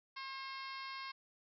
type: harmonic tone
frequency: 536 Hz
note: C5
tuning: 42 cents sharp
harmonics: 2 / 3 / 4 / 5 / 6 / 7 / 8 / 9 / 10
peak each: -46 / -53 / -50 / -55 / -57 / -57 / -54 / -55 / -59 dBFS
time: 0.16-1.12 s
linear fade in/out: 10 ms
effects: none